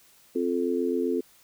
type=chord; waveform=sine; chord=F major; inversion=second; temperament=equal with one note detuned; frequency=261.6 / 349.2 / 437 Hz; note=C4 / F4 / A4; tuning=0 / 0 / -12 cents; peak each=-28 dBFS; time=0.35-1.21 s; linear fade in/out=10 ms; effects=white hiss -58 dBFS RMS until 1.43 s